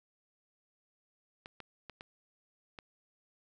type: clicks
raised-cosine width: 0.3 ms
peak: -29 dBFS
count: 5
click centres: 1.459 / 1.603 / 1.897 / 2.009 / 2.788 s
effects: none